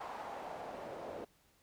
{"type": "noise with band-pass filter sweep", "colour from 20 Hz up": "pink", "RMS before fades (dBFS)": -45, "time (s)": [0, 1.25], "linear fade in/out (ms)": 10, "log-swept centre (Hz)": [910, 510], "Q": 2.5, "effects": ["pink hiss -70 dBFS RMS until 1.62 s"]}